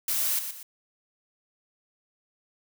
blue noise with echo, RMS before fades -27 dBFS, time 0.08-0.39 s, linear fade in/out 2 ms, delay 120 ms, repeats 2, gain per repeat -8 dB, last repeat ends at 0.63 s, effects none

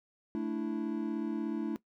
triangle chord, A suspended fourth, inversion none, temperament just, 220 / 293.3 / 330 Hz, A3 / D4 / E4, 0 / -2 / +2 cents, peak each -34 dBFS, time 0.35-1.76 s, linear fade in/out 0 ms, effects noise-tail reverb RT60 0.1 s tail -18 dB re dry

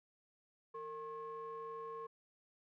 triangle ring-modulated tone, 311.1 Hz, D#4, in tune, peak -38 dBFS, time 0.74-2.07 s, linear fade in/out 10 ms, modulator 767 Hz, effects tanh soft clip ceiling -34 dBFS

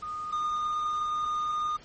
sine / triangle tone pair in turn, 1230 / 1222.2 Hz, D#6 / D#6, -20 / -31 cents, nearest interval unison, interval 11 cents, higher first, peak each -32 / -25 dBFS, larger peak second, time 0.02-0.32 / 0.32-1.77 s, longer second, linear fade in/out 10 ms, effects pink hiss -52 dBFS RMS until 1.84 s + MP3 32 kbps

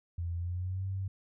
sine tone with pitch glide, 85.5 to 95.97 Hz, F2 to G2, -36 to -36 cents, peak -32 dBFS, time 0.18-1.08 s, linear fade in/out 5 ms, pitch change +200 cents, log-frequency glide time 0.36-0.85 s, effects none

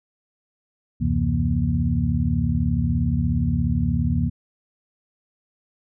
sine tone cluster, 73 / 90.3 / 127.7 / 164.4 / 236.7 Hz, D2 / F#2 / C3 / E3 / A#3, -10 / -42 / -42 / -4 / +27 cents, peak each -25 dBFS, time 1-4.3 s, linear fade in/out 20 ms, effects none

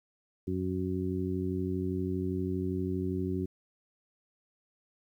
harmonic tone, 92.5 Hz, F#2, in tune, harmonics 1 / 2 / 3 / 4, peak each -35 / -35 / -35 / -35 dBFS, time 0.47-3.46 s, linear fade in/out 10 ms, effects 11-bit

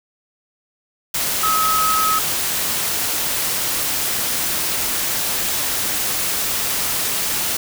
sine tone in noise, 1279 Hz, D#6, 47 cents sharp, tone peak -16 dBFS, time 1.43-2.19 s, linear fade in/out 5 ms, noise white, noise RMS -21 dBFS, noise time 1.14-7.57 s, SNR +2 dB, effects none

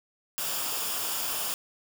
white noise with comb filter, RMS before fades -31 dBFS, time 0.38-1.54 s, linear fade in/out 0 ms, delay 0.49 ms, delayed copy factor -0.55, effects none

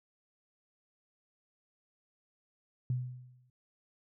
sine tone with exponential decay, 125.4 Hz, B2, 27 cents sharp, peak -27 dBFS, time 2.9-3.5 s, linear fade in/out 2 ms, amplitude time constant 130 ms, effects none

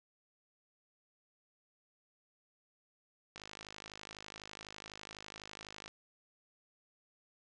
click train, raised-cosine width 0.2 ms, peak -29 dBFS, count 132, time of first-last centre 3.36-5.879 s, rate 52 Hz, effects resampled to 22050 Hz + 10-bit

